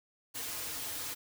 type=noise with comb filter; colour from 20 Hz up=white; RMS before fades=-39 dBFS; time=0.34-1.15 s; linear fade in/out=20 ms; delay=5.2 ms; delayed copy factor=-1; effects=none